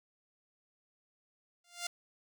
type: tone with exponential growth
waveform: 5% pulse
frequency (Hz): 698.5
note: F5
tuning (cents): 0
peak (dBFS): -21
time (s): 1.64-1.87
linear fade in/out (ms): 5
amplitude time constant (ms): 50
effects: none